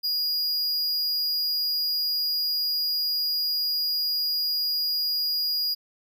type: tone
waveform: square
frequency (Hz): 4871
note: D#8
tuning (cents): -38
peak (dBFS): -24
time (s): 0.03-5.75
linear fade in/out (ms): 20
effects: none